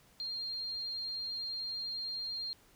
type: tone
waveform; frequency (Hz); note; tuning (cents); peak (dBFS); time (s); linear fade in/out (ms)
sine; 4203; C8; +7; -36; 0.2-2.53; 0
effects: pink hiss -64 dBFS RMS until 2.75 s